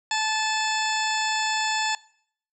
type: harmonic tone with a mistuned harmonic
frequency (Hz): 872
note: A5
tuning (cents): -16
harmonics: 1 / 2 / 3 / 4 / 5 / 6 / 8 / 9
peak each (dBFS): -26 / -29 / -31 / -32 / -33 / -34 / -35 / -36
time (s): 0.11-1.95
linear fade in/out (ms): 2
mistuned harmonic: 9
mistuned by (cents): -50
effects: noise-tail reverb RT60 0.6 s tail -21 dB re dry